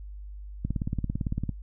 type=click train; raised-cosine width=5 ms; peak=-16 dBFS; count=16; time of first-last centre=0.65-1.493 s; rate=17.8 Hz; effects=noise-tail reverb RT60 0.1 s tail -23 dB re dry + added 50 Hz sine -38 dBFS peak until 1.62 s